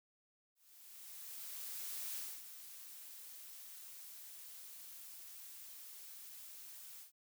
blue noise with ADSR envelope, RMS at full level -43 dBFS, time 0.55-7.12 s, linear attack 1600 ms, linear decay 270 ms, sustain -10 dB, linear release 110 ms, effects none

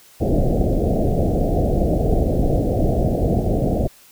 pink low-pass noise, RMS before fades -18 dBFS, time 0.2-3.88 s, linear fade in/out 20 ms, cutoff 730 Hz, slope 96 dB/octave, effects white hiss -49 dBFS RMS until 4.11 s

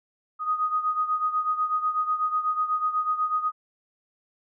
sine beating tone pair, 1244.5 / 1252.6 Hz, D#6 / D#6, 0 / +11 cents, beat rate 8.1 Hz, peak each -24 / -29 dBFS, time 0.39-3.52 s, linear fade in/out 50 ms, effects none

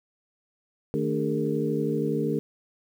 sine tone cluster, 153.9 / 222.4 / 294.4 / 403.6 / 456.3 Hz, D#3 / A3 / D4 / G#4 / A#4, -19 / +19 / +4 / -49 / -37 cents, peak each -30 dBFS, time 0.94-2.39 s, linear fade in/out 0 ms, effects 9-bit

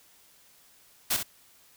white noise with echo, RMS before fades -26 dBFS, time 1.1-1.17 s, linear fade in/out 10 ms, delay 62 ms, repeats 1, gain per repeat -7 dB, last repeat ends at 1.232 s, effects white hiss -59 dBFS RMS until 1.76 s

